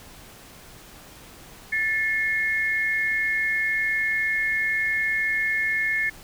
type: tone pair together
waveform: sine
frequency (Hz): 1759 / 2157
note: A6 / C#7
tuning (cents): -1 / -48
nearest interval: major third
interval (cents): 353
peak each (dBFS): -24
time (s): 1.72-6.1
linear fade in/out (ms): 10
effects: pink hiss -46 dBFS RMS until 6.23 s